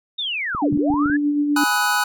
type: linear two-way sweep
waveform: sine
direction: down then up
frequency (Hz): 3744 to 116.54 to 1766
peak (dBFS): -22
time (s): 0.18-1.17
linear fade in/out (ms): 10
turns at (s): 0.73
type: clicks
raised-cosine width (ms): 3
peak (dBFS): -18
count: 7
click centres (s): 0.549 / 0.726 / 0.775 / 0.903 / 0.941 / 1.059 / 1.099
type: tone with tremolo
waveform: sine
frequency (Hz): 291.9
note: D4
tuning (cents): -10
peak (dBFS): -15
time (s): 0.62-1.64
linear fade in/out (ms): 5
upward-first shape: sine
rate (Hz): 8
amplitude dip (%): 35
type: chord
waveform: square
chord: G# minor seventh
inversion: none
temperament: equal with one note detuned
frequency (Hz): 830.6 / 987.8 / 1268.5 / 1480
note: G#5 / B5 / D#6 / F#6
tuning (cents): 0 / 0 / +33 / 0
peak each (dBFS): -24 / -26 / -25 / -21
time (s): 1.56-2.04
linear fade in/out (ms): 5
effects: none